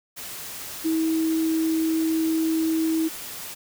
sine tone in noise, 321.7 Hz, E4, 42 cents flat, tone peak -20 dBFS, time 0.84-3.09 s, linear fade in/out 20 ms, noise white, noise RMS -36 dBFS, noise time 0.16-3.55 s, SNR +13 dB, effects none

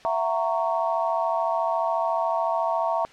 sine chord, F# dominant seventh, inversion third, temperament just, 666 / 740 / 925 / 1110 Hz, E5 / F#5 / A#5 / C#6, +18 / 0 / -14 / +2 cents, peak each -25 / -31 / -26 / -30 dBFS, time 0.05-3.05 s, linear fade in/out 0 ms, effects white hiss -50 dBFS RMS until 3.12 s + low-pass 4000 Hz 12 dB/octave

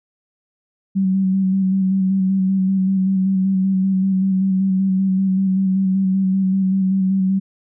sine tone with vibrato, 190.5 Hz, G3, 49 cents flat, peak -14 dBFS, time 0.95-7.4 s, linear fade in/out 20 ms, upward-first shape square, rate 5.2 Hz, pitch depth 22 cents each way, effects none

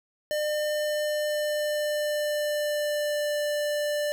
square tone with pitch glide, 602 to 591.3 Hz, D5 to D5, +43 to +12 cents, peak -26 dBFS, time 0.31-4.12 s, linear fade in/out 0 ms, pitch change -31 cents, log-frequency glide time 0.65-3.36 s, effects none

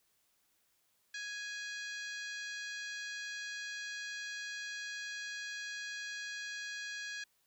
harmonic tone with a mistuned harmonic, 830.6 Hz, G#5, in tune, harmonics 2 / 3 / 4 / 5 / 6 / 7 / 8 / 9, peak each -42 / -49 / -50 / -50 / -53 / -52 / -58 / -59 dBFS, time 1.14-7.24 s, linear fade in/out 5 ms, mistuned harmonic 6, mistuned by -88 cents, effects white hiss -75 dBFS RMS until 7.46 s

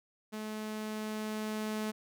sawtooth tone with level ramp, 215.3 Hz, A3, 37 cents flat, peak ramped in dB -34 to -29 dBFS, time 0.32-1.92 s, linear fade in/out 20 ms, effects none

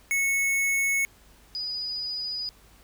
square / sine tone pair in turn, 2202 / 4943 Hz, C#7 / D#8, -12 / -12 cents, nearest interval octave + major second, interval 1400 cents, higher second, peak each -23 / -29 dBFS, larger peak first, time 0.11-1.05 / 1.55-2.49 s, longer neither, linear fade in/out 0 ms, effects added 50 Hz sine -57 dBFS peak until 2.83 s + pink hiss -57 dBFS RMS until 2.83 s

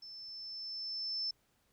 sine tone with level ramp, 5290 Hz, E8, 5 cents sharp, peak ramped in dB -47 to -33 dBFS, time 0.02-1.31 s, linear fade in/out 5 ms, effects pink hiss -74 dBFS RMS until 1.72 s

